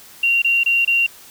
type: tone bursts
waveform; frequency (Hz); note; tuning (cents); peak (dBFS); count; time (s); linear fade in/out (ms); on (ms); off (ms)
sine; 2761; F7; -20; -13; 4; 0.23-1.065; 5; 190; 25
effects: white hiss -43 dBFS RMS until 1.3 s